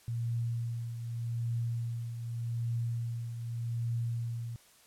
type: tone with tremolo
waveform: sine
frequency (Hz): 117.2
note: A#2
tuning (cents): +10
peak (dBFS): -29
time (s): 0.08-4.56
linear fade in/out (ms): 0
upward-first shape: triangle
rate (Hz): 0.84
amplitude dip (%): 60
effects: white hiss -61 dBFS RMS until 4.86 s + low-pass 12000 Hz 12 dB/octave